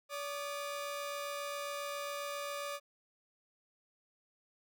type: tone pair together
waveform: sawtooth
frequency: 572.8 / 1213 Hz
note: D5 / D#6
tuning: -43 / -44 cents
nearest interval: octave + minor second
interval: 1299 cents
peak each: -36 / -39 dBFS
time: 0.09-2.8 s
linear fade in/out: 50 ms
effects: none